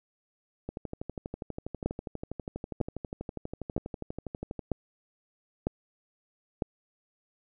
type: two click trains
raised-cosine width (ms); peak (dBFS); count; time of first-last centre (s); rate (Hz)
2; -22 / -14; 49 / 6; 0.69-4.592 / 1.86-6.622; 12.3 / 1.05
effects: none